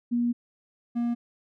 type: tone pair in turn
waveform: sine / triangle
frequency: 239.2 / 237.3 Hz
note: A#3 / A#3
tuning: +45 / +31 cents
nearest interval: unison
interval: 14 cents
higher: first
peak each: -22 dBFS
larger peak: neither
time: 0.11-0.33 / 0.95-1.15 s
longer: first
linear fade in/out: 20 ms
effects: none